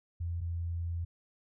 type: tone pair in turn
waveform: sine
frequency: 85.3 / 84.94 Hz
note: F2 / F2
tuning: -40 / -48 cents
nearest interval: unison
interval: 8 cents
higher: first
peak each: -32 / -32 dBFS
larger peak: neither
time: 0.2-0.41 / 0.41-1.05 s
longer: second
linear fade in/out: 10 ms
effects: none